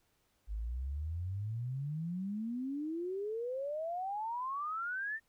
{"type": "exponential sweep", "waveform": "sine", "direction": "up", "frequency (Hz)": [49.97, 1827], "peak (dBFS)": -35, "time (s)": [0.47, 5.2], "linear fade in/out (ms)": 50, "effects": ["pink hiss -75 dBFS RMS until 5.28 s"]}